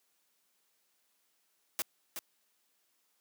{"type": "noise with echo", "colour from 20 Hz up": "white", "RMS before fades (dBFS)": -33, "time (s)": [1.79, 1.82], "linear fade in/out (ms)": 0, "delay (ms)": 370, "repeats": 1, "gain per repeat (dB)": -7, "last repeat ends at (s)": 2.19, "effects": ["white hiss -75 dBFS RMS until 3.2 s", "high-pass 200 Hz 12 dB/octave"]}